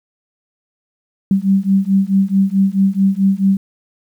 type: beating tone pair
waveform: sine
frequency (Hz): 192.1 / 196.7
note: G3 / G3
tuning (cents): -35 / +6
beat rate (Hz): 4.6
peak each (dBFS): -14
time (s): 1.31-3.57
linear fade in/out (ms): 2
effects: 8-bit